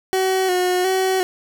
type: tone with vibrato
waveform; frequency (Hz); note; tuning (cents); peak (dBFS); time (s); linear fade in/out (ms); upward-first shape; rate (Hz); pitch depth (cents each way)
30% pulse; 370; F#4; 0; -14; 0.13-1.23; 0; square; 1.4; 35
effects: none